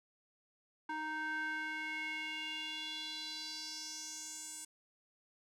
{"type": "tone with band-pass filter sweep", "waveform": "square", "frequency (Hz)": 311.1, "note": "D#4", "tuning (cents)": 0, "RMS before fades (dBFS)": -42, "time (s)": [0.89, 4.65], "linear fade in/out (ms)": 5, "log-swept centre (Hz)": [1200, 8300], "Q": 3.9, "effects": []}